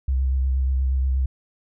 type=tone with vibrato; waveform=sine; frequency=65.7 Hz; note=C2; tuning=8 cents sharp; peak=-18 dBFS; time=0.08-1.26 s; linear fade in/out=5 ms; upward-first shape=sine; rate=8.4 Hz; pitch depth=29 cents each way; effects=none